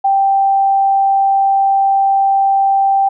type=tone; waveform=sine; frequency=784 Hz; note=G5; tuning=in tune; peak=-9 dBFS; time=0.04-3.09 s; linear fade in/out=10 ms; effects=none